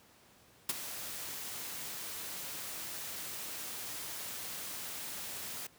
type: noise with ADSR envelope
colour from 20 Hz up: white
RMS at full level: -30 dBFS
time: 0.69-5.67 s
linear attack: 5 ms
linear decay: 24 ms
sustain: -12 dB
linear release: 6 ms
effects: pink hiss -62 dBFS RMS until 5.78 s + high-pass 80 Hz 12 dB/octave